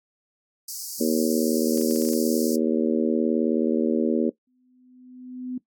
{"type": "high-pass noise", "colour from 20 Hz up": "pink", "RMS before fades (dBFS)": -34, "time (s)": [0.68, 2.56], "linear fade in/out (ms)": 5, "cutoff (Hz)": 4600, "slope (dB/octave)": 96}
{"type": "harmonic tone", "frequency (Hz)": 79, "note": "D#2", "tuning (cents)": 27, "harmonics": [3, 4, 5, 6, 7], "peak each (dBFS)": [-23, -25, -27, -29, -30], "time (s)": [1, 4.3], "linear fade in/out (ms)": 10}
{"type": "clicks", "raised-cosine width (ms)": 0.2, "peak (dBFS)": -30, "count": 8, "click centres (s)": [1.775, 1.814, 1.91, 1.96, 2.02, 2.052, 2.089, 2.134]}
{"type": "tone with exponential growth", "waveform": "sine", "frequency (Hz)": 252.4, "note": "B3", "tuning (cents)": 38, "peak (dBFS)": -26, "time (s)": [4.47, 5.58], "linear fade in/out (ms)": 5, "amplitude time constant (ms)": 240}
{"effects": ["noise-tail reverb RT60 0.1 s tail -17 dB re dry", "AAC 64 kbps"]}